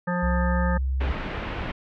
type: harmonic tone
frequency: 177.2 Hz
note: F3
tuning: 25 cents sharp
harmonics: 1 / 3 / 5 / 7 / 9 / 10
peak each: -25 / -30 / -32 / -33 / -35 / -35 dBFS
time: 0.07-0.78 s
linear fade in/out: 10 ms
type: tone with pitch glide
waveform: sine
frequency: 65 to 65.91 Hz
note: C2 to C2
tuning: -11 to +13 cents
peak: -22 dBFS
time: 0.22-1.13 s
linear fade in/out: 20 ms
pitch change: +24 cents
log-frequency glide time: 0.46-0.81 s
type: low-pass noise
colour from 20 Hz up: pink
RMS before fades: -31 dBFS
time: 1-1.72 s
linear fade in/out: 10 ms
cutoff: 2900 Hz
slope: 24 dB/octave
effects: none